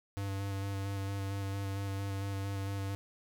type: tone with vibrato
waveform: square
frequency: 98.5 Hz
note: G2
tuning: 9 cents sharp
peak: -35 dBFS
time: 0.17-2.95 s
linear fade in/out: 0 ms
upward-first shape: square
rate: 4.4 Hz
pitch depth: 14 cents each way
effects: none